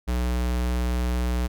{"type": "tone", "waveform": "square", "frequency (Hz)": 61.1, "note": "B1", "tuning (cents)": -18, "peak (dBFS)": -23, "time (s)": [0.07, 1.48], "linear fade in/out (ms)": 20, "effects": []}